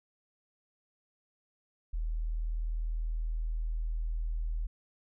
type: tone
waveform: sine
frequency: 40.13 Hz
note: E1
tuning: 46 cents flat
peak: -30 dBFS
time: 1.93-4.67 s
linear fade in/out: 10 ms
effects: none